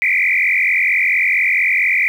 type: tone with frequency modulation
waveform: sine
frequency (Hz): 2187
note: C#7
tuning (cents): -24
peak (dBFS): -12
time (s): 0.02-2.08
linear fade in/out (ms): 0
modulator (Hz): 44.4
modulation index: 5
effects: 7-bit